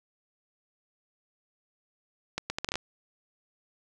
accelerating click train, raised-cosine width 0.2 ms, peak -13 dBFS, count 8, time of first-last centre 2.38-2.756 s, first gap 120 ms, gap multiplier 0.71, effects none

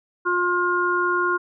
harmonic tone, 355 Hz, F4, 28 cents sharp, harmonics 1 / 3 / 4, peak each -24 / -23 / -22 dBFS, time 0.25-1.38 s, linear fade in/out 20 ms, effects none

